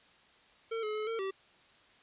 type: tone with pitch steps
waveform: square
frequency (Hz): 453.1 / 426.8 / 429.1 / 454.1 / 385.9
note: A#4 / G#4 / A4 / A#4 / G4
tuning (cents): -49 / +47 / -43 / -45 / -27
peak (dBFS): -34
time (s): 0.71-1.31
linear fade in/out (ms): 10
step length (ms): 120
effects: white hiss -62 dBFS RMS until 2.02 s + resampled to 8000 Hz